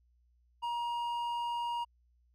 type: tone with hard clipping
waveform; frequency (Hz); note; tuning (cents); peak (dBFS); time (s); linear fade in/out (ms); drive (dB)
sine; 948; A#5; +29; -34; 0.62-1.85; 20; 6
effects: added 60 Hz sine -66 dBFS peak until 2.34 s